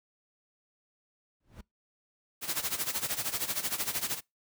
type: noise with exponential growth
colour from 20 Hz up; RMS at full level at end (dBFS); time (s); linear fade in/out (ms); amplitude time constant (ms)
brown; -34; 1.4-1.61; 5; 44
type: noise with tremolo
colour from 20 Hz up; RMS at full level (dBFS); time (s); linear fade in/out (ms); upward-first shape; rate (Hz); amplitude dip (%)
white; -30; 2.41-4.21; 50; sine; 13; 80
effects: noise-tail reverb RT60 0.2 s tail -25 dB re dry + high-pass 60 Hz 12 dB/octave